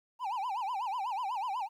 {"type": "tone with vibrato", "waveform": "triangle", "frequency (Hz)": 883, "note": "A5", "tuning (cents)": 6, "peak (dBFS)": -30, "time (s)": [0.19, 1.69], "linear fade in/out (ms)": 50, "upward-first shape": "sine", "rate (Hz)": 8.1, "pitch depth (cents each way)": 250, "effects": ["12-bit"]}